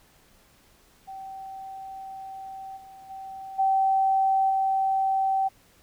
sine tone with level steps, 772 Hz, G5, 27 cents flat, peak -36 / -44 / -36 / -19 / -21 dBFS, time 1.07-5.49 s, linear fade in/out 20 ms, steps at 2.76 / 3.09 / 3.58 / 4.49 s, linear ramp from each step 20 ms, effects pink hiss -59 dBFS RMS until 5.82 s

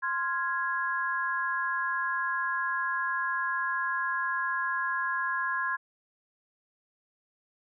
sine chord, F minor, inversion second, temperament equal, 1046.5 / 1396.9 / 1661.2 Hz, C6 / F6 / Ab6, 0 / 0 / 0 cents, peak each -31 / -36 / -30 dBFS, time 0.02-5.77 s, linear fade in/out 20 ms, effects none

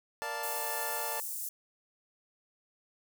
25% pulse chord, Bb major seventh, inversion none, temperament equal, 466.2 / 587.3 / 698.5 / 880 Hz, Bb4 / D5 / F5 / A5, 0 / 0 / 0 / 0 cents, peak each -40 / -38 / -40 / -34 dBFS, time 0.22-1.2 s, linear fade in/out 0 ms
white high-pass noise, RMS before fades -38 dBFS, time 0.43-1.49 s, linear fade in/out 5 ms, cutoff 7000 Hz, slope 24 dB/octave
effects none

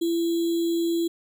sine tone with sample-and-hold, 336.3 Hz, E4, 35 cents sharp, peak -21 dBFS, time 0.01-1.08 s, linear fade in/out 10 ms, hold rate 3675 Hz, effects none

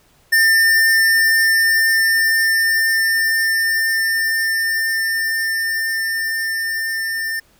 square tone with level ramp, 1799 Hz, A6, 38 cents sharp, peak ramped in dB -11 to -21 dBFS, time 0.32-7.4 s, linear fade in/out 10 ms, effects pink hiss -55 dBFS RMS until 7.59 s

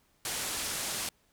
white low-pass noise, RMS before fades -35 dBFS, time 0.25-1.09 s, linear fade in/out 2 ms, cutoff 11000 Hz, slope 24 dB/octave, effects pink hiss -69 dBFS RMS until 1.32 s

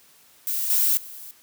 violet noise with level steps, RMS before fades -26 / -20 / -40 dBFS, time 0.47-1.31 s, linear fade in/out 0 ms, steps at 0.7 / 0.97 s, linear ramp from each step 2 ms, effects white hiss -55 dBFS RMS until 1.42 s + high-pass 80 Hz 12 dB/octave

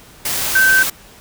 sine tone in noise, 1547 Hz, G6, 23 cents flat, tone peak -9 dBFS, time 0.55-0.83 s, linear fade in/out 5 ms, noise white, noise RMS -20 dBFS, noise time 0.25-0.9 s, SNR +8 dB, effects pink hiss -43 dBFS RMS until 1.2 s

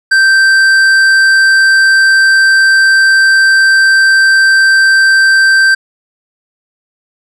triangle tone with tanh clipping, 1563 Hz, G6, 6 cents flat, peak -6 dBFS, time 0.11-5.75 s, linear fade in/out 10 ms, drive 14 dB, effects none

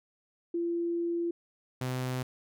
sine / sawtooth tone pair in turn, 341.2 / 127.81 Hz, F4 / C3, -40 / -40 cents, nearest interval octave + perfect fourth, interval 1700 cents, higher first, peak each -28 / -27 dBFS, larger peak second, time 0.54-1.31 / 1.81-2.23 s, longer first, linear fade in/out 5 ms, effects none

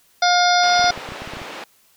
harmonic tone, 711 Hz, F5, 31 cents sharp, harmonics 1 / 2 / 3 / 5 / 6 / 7 / 8, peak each -15 / -20 / -26 / -24 / -28 / -23 / -27 dBFS, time 0.22-0.91 s, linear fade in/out 5 ms
pink band-pass noise, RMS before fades -34 dBFS, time 0.63-1.64 s, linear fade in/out 2 ms, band 420 to 3600 Hz, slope 12 dB/octave
clicks, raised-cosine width 3 ms, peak -22 dBFS, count 11, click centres 0.795 / 0.843 / 0.904 / 0.976 / 1.089 / 1.121 / 1.22 / 1.275 / 1.336 / 1.37 / 1.417 s
effects white hiss -57 dBFS RMS until 1.96 s

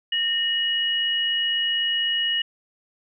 sine tone pair together, 1831.3 / 2904 Hz, A#6 / F#7, -31 / -33 cents, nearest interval minor sixth, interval 798 cents, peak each -28 / -21 dBFS, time 0.12-2.42 s, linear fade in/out 5 ms, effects none

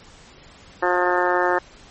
harmonic tone, 178.8 Hz, F3, 41 cents sharp, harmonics 2 / 3 / 4 / 5 / 6 / 7 / 8 / 9 / 10, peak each -23 / -24 / -25 / -24 / -28 / -27 / -30 / -28 / -27 dBFS, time 0.82-1.59 s, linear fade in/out 10 ms, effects pink hiss -47 dBFS RMS until 1.9 s + MP3 32 kbps

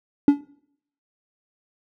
triangle tone with exponential decay, 286.3 Hz, D4, 44 cents flat, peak -4 dBFS, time 0.28-0.41 s, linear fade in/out 2 ms, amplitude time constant 28 ms, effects noise-tail reverb RT60 0.7 s tail -24 dB re dry + tanh soft clip ceiling -3 dBFS

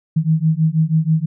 sine beating tone pair, 156 / 162.2 Hz, D#3 / E3, +5 / -28 cents, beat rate 6.2 Hz, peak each -16 dBFS, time 0.16-1.26 s, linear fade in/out 10 ms, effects none

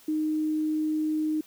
sine tone, 309.3 Hz, D#4, 10 cents flat, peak -24 dBFS, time 0.08-1.41 s, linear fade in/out 5 ms, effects white hiss -55 dBFS RMS until 1.46 s

